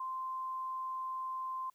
sine tone, 1042 Hz, C6, 7 cents flat, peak -36 dBFS, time 0-1.7 s, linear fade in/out 5 ms, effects white hiss -75 dBFS RMS until 1.74 s

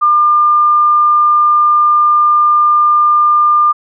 sine tone, 1200 Hz, D6, 37 cents sharp, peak -6 dBFS, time 0.01-3.73 s, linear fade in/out 20 ms, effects none

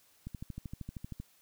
click train, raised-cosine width 5 ms, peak -28 dBFS, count 13, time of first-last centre 0.27-1.2 s, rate 12.9 Hz, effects white hiss -66 dBFS RMS until 1.41 s

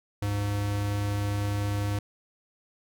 square tone pair together, 72.19 / 102.2 Hz, D2 / G#2, -29 / -27 cents, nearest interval tritone, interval 602 cents, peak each -39 / -27 dBFS, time 0.22-1.99 s, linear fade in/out 5 ms, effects none

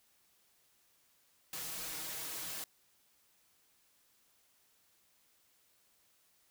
white noise with comb filter, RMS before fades -42 dBFS, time 1.53-2.64 s, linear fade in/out 2 ms, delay 6.3 ms, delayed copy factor +1, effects white hiss -71 dBFS RMS until 6.5 s

